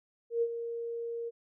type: tone with ADSR envelope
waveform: sine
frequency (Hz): 466.2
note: A#4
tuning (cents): 0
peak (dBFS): -24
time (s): 0.3-1.31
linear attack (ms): 120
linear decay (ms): 55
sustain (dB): -10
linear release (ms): 31
effects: none